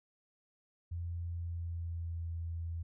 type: tone with pitch glide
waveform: sine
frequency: 85.6 to 83.6 Hz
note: F2 to E2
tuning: -34 to +25 cents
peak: -36 dBFS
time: 0.91-2.83 s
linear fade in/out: 10 ms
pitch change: -41 cents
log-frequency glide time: 1.27-2.28 s
effects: none